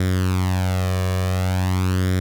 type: tone with flanger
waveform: sawtooth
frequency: 92.5 Hz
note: F#2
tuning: in tune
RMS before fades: -20 dBFS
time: 0-2.2 s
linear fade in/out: 5 ms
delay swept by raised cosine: 0.55 to 1.75 ms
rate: 0.46 Hz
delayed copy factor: +0.7
effects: none